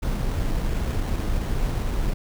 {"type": "noise with sample-and-hold", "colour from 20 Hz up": "brown", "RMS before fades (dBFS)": -24, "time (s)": [0.02, 2.14], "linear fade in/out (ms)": 10, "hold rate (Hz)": 4900, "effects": []}